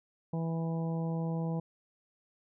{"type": "harmonic tone", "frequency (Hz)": 164.2, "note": "E3", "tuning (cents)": -6, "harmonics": [1, 2, 3, 4, 5, 6], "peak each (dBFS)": [-31, -43, -41, -46, -46, -50], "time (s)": [0.33, 1.6], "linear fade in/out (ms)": 5, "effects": []}